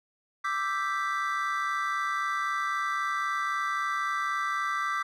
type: chord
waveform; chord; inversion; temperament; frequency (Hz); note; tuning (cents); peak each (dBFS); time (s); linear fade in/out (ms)
triangle; E minor seventh; third; equal; 1174.7 / 1318.5 / 1568 / 1975.5; D6 / E6 / G6 / B6; 0 / 0 / 0 / 0; -28 / -33 / -33 / -33; 0.44-5.03; 10
effects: none